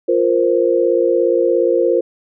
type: chord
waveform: sine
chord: F suspended fourth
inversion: none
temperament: equal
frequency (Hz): 349.2 / 466.2 / 523.3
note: F4 / Bb4 / C5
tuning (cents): 0 / 0 / 0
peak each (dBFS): -16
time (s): 0.08-2.01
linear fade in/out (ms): 10
effects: none